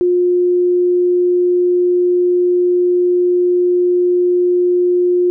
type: tone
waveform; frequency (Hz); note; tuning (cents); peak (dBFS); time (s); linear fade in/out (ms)
sine; 356.5; F4; +36; -10; 0.01-5.3; 0
effects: none